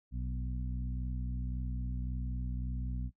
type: harmonic tone with a mistuned harmonic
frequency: 61.7 Hz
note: B1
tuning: 1 cent flat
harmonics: 1 / 2 / 3 / 4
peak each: -35 / -41 / -45 / -47 dBFS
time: 0.11-3.11 s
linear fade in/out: 50 ms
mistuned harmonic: 1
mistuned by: -59 cents
effects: noise-tail reverb RT60 0.1 s tail -19 dB re dry